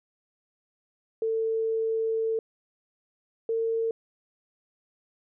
sine tone pair in turn, 447.2 / 453.2 Hz, A4 / A#4, +28 / -49 cents, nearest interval unison, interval 23 cents, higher second, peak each -24 dBFS, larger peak neither, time 1.22-2.39 / 3.49-3.91 s, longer first, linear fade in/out 2 ms, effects none

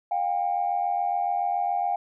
sine tone pair together, 710.9 / 798 Hz, F5 / G5, +31 / +31 cents, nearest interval major second, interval 200 cents, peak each -25 dBFS, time 0.11-1.96 s, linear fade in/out 5 ms, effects tanh soft clip ceiling -16 dBFS

